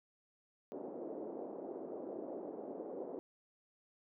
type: band-pass noise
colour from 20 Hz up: pink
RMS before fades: -45 dBFS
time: 0.72-3.19 s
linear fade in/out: 0 ms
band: 300 to 600 Hz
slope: 24 dB/octave
effects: none